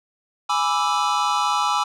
square chord, E dominant seventh, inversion first, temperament equal, 830.6 / 987.8 / 1174.7 / 1318.5 Hz, G#5 / B5 / D6 / E6, 0 / 0 / 0 / 0 cents, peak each -25 dBFS, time 0.49-1.84 s, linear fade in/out 10 ms, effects low-pass 6000 Hz 12 dB/octave

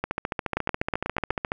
two click trains, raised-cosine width 0.5 ms, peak -11 / -9 dBFS, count 22 / 7, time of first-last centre 0.04-1.519 / 0.57-1.305 s, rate 14.2 / 8.16 Hz, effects none

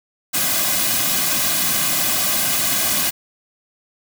white noise with comb filter, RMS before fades -19 dBFS, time 0.33-3.11 s, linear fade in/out 20 ms, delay 2.2 ms, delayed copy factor -0.75, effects none

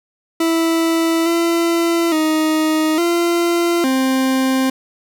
40% pulse tone with pitch steps, 329.1 / 337 / 312.7 / 342.7 / 262.9 Hz, E4 / E4 / D#4 / F4 / C4, -3 / +38 / +9 / -33 / +8 cents, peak -13 dBFS, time 0.4-4.7 s, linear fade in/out 5 ms, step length 860 ms, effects none

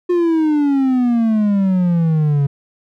triangle exponential sweep, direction down, 358.9 to 138.7 Hz, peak -10 dBFS, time 0.09-2.47 s, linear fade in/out 10 ms, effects none

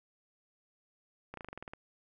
slowing click train, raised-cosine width 0.5 ms, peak -28 dBFS, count 10, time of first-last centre 1.34-1.735 s, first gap 33 ms, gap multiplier 1.07, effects none

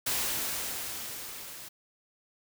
white noise with level ramp, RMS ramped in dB -29 to -45 dBFS, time 0.06-1.69 s, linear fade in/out 10 ms, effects none

